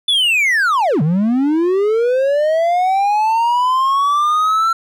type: linear two-way sweep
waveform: triangle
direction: down then up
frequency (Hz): 3520 to 143.3 to 1355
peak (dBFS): -10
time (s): 0.08-4.73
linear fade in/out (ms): 5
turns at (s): 1.02
effects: none